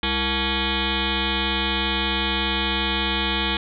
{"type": "tone with frequency modulation", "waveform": "sine", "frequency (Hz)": 1661.2, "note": "G#6", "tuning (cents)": 0, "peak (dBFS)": -20, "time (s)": [0.03, 3.57], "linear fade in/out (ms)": 2, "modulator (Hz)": 266, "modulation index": 7.6, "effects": []}